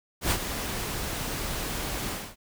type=noise with ADSR envelope; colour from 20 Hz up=pink; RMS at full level=-23 dBFS; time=0.21-2.36 s; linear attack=100 ms; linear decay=58 ms; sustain=-9 dB; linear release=250 ms; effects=none